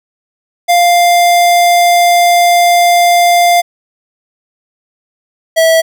square tone pair in turn, 698.5 / 651.9 Hz, F5 / E5, 0 / -19 cents, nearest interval minor second, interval 119 cents, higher first, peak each -6 dBFS, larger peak neither, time 0.68-3.62 / 5.56-5.82 s, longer first, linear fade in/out 20 ms, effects none

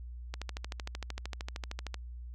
click train, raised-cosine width 0.2 ms, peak -21 dBFS, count 22, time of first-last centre 0.34-1.943 s, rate 13.1 Hz, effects added 60 Hz sine -41 dBFS peak until 2.34 s

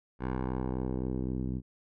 10% pulse tone with low-pass filter sweep, 63.9 Hz, C2, 40 cents flat, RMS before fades -33 dBFS, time 0.19-1.62 s, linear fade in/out 50 ms, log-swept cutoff 1500 to 220 Hz, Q 1.1, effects none

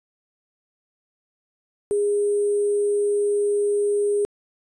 sine tone with sample-and-hold, 410.3 Hz, G#4, 21 cents flat, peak -18 dBFS, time 1.91-4.25 s, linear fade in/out 0 ms, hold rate 8820 Hz, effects resampled to 24000 Hz

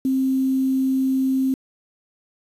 sine tone with quantisation, 264.2 Hz, C4, 17 cents sharp, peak -17 dBFS, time 0.05-1.54 s, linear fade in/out 2 ms, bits 7, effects resampled to 32000 Hz

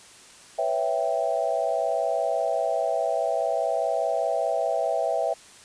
sine chord, C# half-diminished seventh, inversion third, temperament equal, 493.9 / 554.4 / 659.3 / 784 Hz, B4 / C#5 / E5 / G5, 0 / 0 / 0 / 0 cents, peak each -31 / -29 / -25 / -29 dBFS, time 0.58-5.34 s, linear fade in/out 10 ms, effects white hiss -49 dBFS RMS until 5.64 s + resampled to 22050 Hz

